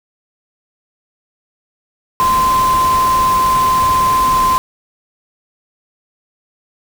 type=tone in noise; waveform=sine; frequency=1036 Hz; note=C6; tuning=17 cents flat; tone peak=-10 dBFS; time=2.2-4.58 s; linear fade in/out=0 ms; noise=pink; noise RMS=-23 dBFS; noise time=2.2-4.58 s; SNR=+10 dB; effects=none